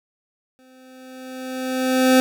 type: tone with exponential growth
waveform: 25% pulse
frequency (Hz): 258.2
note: C4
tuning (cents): -23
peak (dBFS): -7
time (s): 0.59-2.2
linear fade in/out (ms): 0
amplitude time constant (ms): 350
effects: none